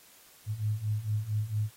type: beating tone pair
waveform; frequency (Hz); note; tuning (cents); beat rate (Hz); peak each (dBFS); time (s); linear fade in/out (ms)
sine; 104 / 108.4; G#2 / A2; +3 / -25; 4.4; -33 / -30; 0.46-1.71; 50
effects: white hiss -57 dBFS RMS until 1.76 s + AAC 48 kbps